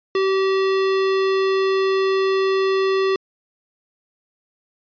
square tone, 384.7 Hz, G4, 33 cents flat, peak -17 dBFS, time 0.15-3.16 s, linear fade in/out 2 ms, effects resampled to 11025 Hz

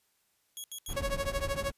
10% pulse tone bursts, 3322 Hz, G#7, in tune, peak -30 dBFS, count 3, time 0.57-0.931 s, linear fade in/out 0 ms, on 69 ms, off 77 ms
brown noise, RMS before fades -37 dBFS, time 0.88-1.72 s, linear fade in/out 20 ms
sawtooth tone with tremolo, 554.4 Hz, C#5, in tune, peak -24 dBFS, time 0.96-1.71 s, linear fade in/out 10 ms, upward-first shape triangle, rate 13 Hz, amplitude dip 100%
effects white hiss -73 dBFS RMS until 1.77 s + resampled to 32000 Hz

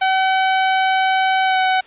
sawtooth tone with pitch glide, 760 to 751.3 Hz, F#5 to F#5, +46 to +26 cents, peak -10 dBFS, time 0.01-1.81 s, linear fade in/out 10 ms, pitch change -20 cents, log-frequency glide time 1.45-1.59 s, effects white hiss -46 dBFS RMS until 1.86 s + resampled to 8000 Hz

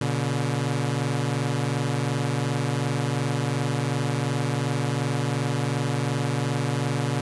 sawtooth tone pair together, 120.25 / 143 Hz, B2 / D3, -46 / -46 cents, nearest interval minor third, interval 300 cents, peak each -22 dBFS, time 0.01-7.21 s, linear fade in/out 5 ms, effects resampled to 24000 Hz + 9-bit

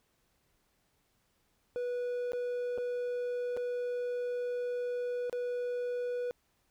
triangle tone with dropouts, 489.7 Hz, B4, 15 cents flat, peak -30 dBFS, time 1.76-6.31 s, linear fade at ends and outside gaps 0 ms, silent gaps 2.32-2.333 / 2.777-2.783 / 3.566-3.572 / 5.297-5.328 s, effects pink hiss -74 dBFS RMS until 6.7 s

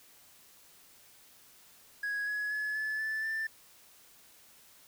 triangle tone with pitch steps, 1661.2 / 1683.4 / 1705.9 / 1728.7 / 1751.9 / 1775.3 Hz, G#6 / G#6 / G#6 / A6 / A6 / A6, 0 / +23 / +46 / -31 / -8 / +15 cents, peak -29 dBFS, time 2.03-3.47 s, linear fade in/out 5 ms, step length 240 ms, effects tanh soft clip ceiling -26 dBFS + white hiss -59 dBFS RMS until 4.87 s

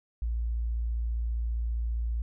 sine tone, 57.5 Hz, A#1, 23 cents flat, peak -27 dBFS, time 0.22-2.22 s, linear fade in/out 0 ms, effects none

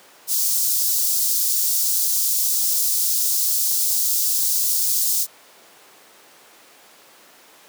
white high-pass noise, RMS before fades -20 dBFS, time 0.27-5.27 s, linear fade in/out 50 ms, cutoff 4800 Hz, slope 24 dB/octave, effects pink hiss -48 dBFS RMS until 7.68 s + high-pass 400 Hz 12 dB/octave

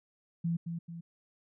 sine tone with echo, 168.3 Hz, E3, 36 cents sharp, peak -28 dBFS, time 0.44-0.57 s, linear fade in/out 10 ms, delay 220 ms, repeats 2, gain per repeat -6 dB, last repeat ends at 1.01 s, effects none

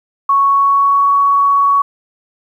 sine tone with pitch glide, 1108.7 to 1120.9 Hz, C#6 to C#6, 0 to +19 cents, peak -8 dBFS, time 0.29-1.82 s, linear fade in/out 5 ms, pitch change +19 cents, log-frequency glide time 0.41-1.11 s, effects 8-bit

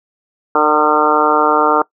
harmonic tone with a mistuned harmonic, 151.8 Hz, D#3, 42 cents flat, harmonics 2 / 3 / 4 / 5 / 6 / 7 / 8 / 9, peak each -20 / -16 / -20 / -19 / -16 / -21 / -16 / -17 dBFS, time 0.55-1.82 s, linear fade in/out 2 ms, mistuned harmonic 4, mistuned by -31 cents, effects noise-tail reverb RT60 0.1 s tail -21 dB re dry

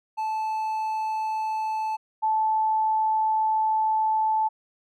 triangle / sine tone pair in turn, 873 / 873 Hz, A5 / A5, -14 / -14 cents, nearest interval unison, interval 0 cents, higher neither, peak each -23 / -20 dBFS, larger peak second, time 0.17-1.97 / 2.22-4.49 s, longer second, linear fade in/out 20 ms, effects none

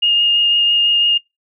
sine tone with vibrato, 2839 Hz, F7, 28 cents sharp, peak -11 dBFS, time 0.02-1.18 s, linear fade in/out 10 ms, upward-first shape triangle, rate 6 Hz, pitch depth 11 cents each way, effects noise-tail reverb RT60 0.2 s tail -23 dB re dry

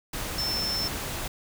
sine tone in noise, 5330 Hz, E8, 18 cents sharp, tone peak -27 dBFS, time 0.38-0.88 s, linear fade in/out 5 ms, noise pink, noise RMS -33 dBFS, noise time 0.13-1.28 s, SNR +3 dB, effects none

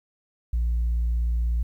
sine tone, 58.27 Hz, A#1, in tune, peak -19 dBFS, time 0.53-1.63 s, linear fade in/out 5 ms, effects tanh soft clip ceiling -19 dBFS + 10-bit

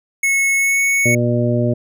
square tone with pitch glide, 2193 to 2215 Hz, C#7 to C#7, -19 to -2 cents, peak -14 dBFS, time 0.23-1.15 s, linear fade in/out 5 ms, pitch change +17 cents, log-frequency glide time 0.56-0.81 s
harmonic tone, 120 Hz, B2, 49 cents flat, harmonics 1 / 2 / 3 / 4 / 5, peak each -17 / -19 / -22 / -27 / -21 dBFS, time 1.05-1.74 s, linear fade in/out 10 ms
effects none

